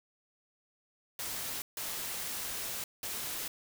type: noise bursts at uneven times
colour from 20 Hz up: white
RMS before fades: -38 dBFS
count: 3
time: 1.19-1.62 / 1.77-2.84 / 3.03-3.48 s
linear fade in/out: 2 ms
effects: none